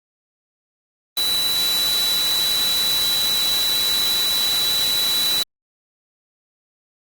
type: tone in noise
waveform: sine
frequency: 3951 Hz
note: B7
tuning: in tune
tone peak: -18 dBFS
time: 1.17-5.43 s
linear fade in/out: 2 ms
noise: white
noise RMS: -25 dBFS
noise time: 1.17-5.43 s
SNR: +4 dB
effects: Opus 32 kbps